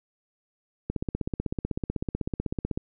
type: click train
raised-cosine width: 3 ms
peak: -15 dBFS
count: 31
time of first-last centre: 0.9-2.775 s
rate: 16 Hz
effects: none